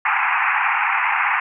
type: band-pass noise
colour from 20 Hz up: pink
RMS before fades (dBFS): -19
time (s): 0.05-1.4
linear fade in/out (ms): 5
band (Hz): 790 to 2600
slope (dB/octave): 96
effects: none